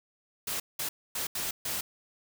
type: noise bursts at uneven times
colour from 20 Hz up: white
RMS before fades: -33 dBFS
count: 5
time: 0.47-0.6 / 0.79-0.89 / 1.15-1.27 / 1.35-1.51 / 1.65-1.81 s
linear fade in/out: 5 ms
effects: none